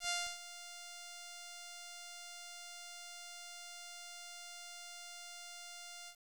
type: tone with ADSR envelope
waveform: 5% pulse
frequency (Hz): 700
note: F5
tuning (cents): +4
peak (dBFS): -22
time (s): 0-6.16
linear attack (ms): 90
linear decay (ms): 280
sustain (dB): -14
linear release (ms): 83
effects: low-pass 9000 Hz 12 dB/octave + 9-bit